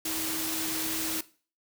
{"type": "tone in noise", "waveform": "sine", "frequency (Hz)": 320, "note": "D#4", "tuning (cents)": 49, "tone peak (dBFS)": -36, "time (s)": [0.05, 1.21], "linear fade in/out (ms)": 5, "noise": "white", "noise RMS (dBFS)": -32, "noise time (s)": [0.05, 1.21], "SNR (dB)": -7, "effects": ["noise-tail reverb RT60 0.4 s tail -18 dB re dry"]}